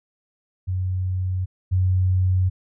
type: tone pair in turn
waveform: sine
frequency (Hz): 92.5 / 92.5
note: F#2 / F#2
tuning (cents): 0 / 0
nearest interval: unison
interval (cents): 0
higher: neither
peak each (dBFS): -21 / -16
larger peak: second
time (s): 0.67-1.46 / 1.71-2.5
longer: neither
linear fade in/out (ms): 20
effects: none